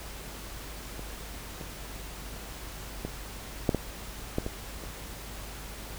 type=clicks; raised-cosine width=2 ms; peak=-26 / -26 / -19 / -9 / -13 / -13 / -19 / -28 dBFS; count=8; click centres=0.994 / 1.612 / 3.05 / 3.692 / 3.747 / 4.384 / 4.464 / 4.838 s; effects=added 50 Hz sine -43 dBFS peak until 5.98 s + pink hiss -43 dBFS RMS until 5.98 s